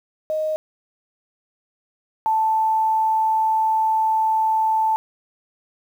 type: tone pair in turn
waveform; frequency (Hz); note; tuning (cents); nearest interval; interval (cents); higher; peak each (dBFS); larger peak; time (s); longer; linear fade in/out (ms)
sine; 622.3 / 880.1; D#5 / A5; 0 / 0; tritone; 600; second; -20 / -16; second; 0.3-0.56 / 2.26-4.96; second; 0
effects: 8-bit